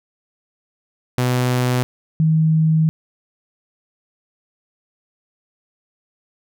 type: tone pair in turn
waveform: sawtooth / sine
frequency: 125.2 / 158.56 Hz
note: B2 / D#3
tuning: +24 / +33 cents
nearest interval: major third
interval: 409 cents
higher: second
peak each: -12 dBFS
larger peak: neither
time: 1.18-1.83 / 2.2-2.89 s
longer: second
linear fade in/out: 0 ms
effects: none